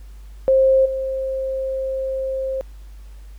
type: tone with level steps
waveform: sine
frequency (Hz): 530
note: C5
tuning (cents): +22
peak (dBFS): -11 / -21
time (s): 0.48-2.61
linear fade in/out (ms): 0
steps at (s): 0.85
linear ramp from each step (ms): 10
effects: added 50 Hz sine -36 dBFS peak until 3.38 s + pink hiss -56 dBFS RMS until 3.38 s